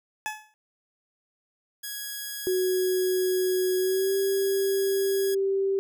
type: tone with exponential decay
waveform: 20% pulse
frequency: 857 Hz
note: A5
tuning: 46 cents flat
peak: -21 dBFS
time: 0.26-0.54 s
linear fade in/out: 0 ms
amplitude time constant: 59 ms
type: tone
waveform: 5% pulse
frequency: 1661.2 Hz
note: G#6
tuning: in tune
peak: -22 dBFS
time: 1.83-5.35 s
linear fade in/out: 10 ms
type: tone with pitch glide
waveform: sine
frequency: 370 to 390 Hz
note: F#4 to G4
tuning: 0 to -9 cents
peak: -22 dBFS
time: 2.47-5.79 s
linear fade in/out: 0 ms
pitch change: +91 cents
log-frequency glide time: 3.78-4.16 s
effects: none